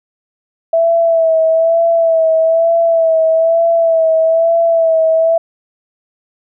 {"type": "tone with vibrato", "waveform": "sine", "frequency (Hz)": 657, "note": "E5", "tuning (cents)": -6, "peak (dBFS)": -8, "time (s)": [0.73, 5.38], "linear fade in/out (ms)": 5, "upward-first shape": "sine", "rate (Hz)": 1.1, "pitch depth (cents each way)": 35, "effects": []}